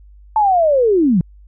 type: linear sweep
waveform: sine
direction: down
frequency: 885 to 156.6 Hz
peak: -10 dBFS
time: 0.36-1.21 s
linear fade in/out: 2 ms
effects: added 50 Hz sine -40 dBFS peak until 1.47 s